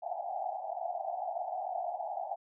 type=band-pass noise; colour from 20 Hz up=white; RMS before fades=-37 dBFS; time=0.02-2.36 s; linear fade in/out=20 ms; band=650 to 810 Hz; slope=96 dB/octave; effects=none